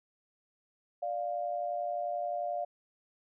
sine tone pair together, 589 / 700.4 Hz, D5 / F5, +5 / +5 cents, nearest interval minor third, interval 300 cents, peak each -36 / -33 dBFS, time 1.02-2.65 s, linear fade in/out 10 ms, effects none

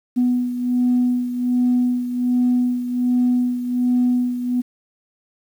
sine beating tone pair, 246.9 / 248.2 Hz, B3 / B3, 0 / +9 cents, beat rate 1.3 Hz, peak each -16 / -22 dBFS, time 0.16-4.62 s, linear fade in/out 20 ms, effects tanh soft clip ceiling -10 dBFS + 8-bit

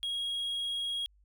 triangle tone, 3292 Hz, G#7, 16 cents flat, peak -30 dBFS, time 0.03-1.06 s, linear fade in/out 0 ms, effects added 50 Hz sine -61 dBFS peak until 1.24 s

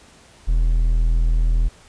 triangle tone, 40.68 Hz, E1, 22 cents flat, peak -12 dBFS, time 0.47-1.69 s, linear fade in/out 20 ms, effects pink hiss -49 dBFS RMS until 1.88 s + resampled to 22050 Hz

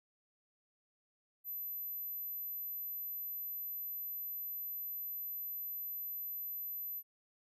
sine tone, 12040 Hz, F#9, 29 cents sharp, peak -39 dBFS, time 1.44-7.03 s, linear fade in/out 50 ms, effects none

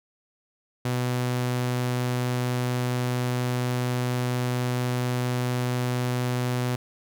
sawtooth tone, 124.3 Hz, B2, 12 cents sharp, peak -20 dBFS, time 0.85-6.76 s, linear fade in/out 5 ms, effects none

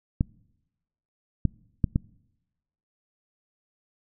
clicks, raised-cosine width 5 ms, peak -9 dBFS, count 4, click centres 0.209 / 1.453 / 1.842 / 1.959 s, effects noise-tail reverb RT60 1.0 s tail -26 dB re dry

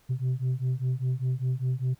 sine beating tone pair, 125.8 / 130.8 Hz, B2 / C3, +32 / 0 cents, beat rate 5 Hz, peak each -26 dBFS, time 0.09-1.95 s, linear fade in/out 20 ms, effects tanh soft clip ceiling -22 dBFS + pink hiss -63 dBFS RMS until 1.99 s

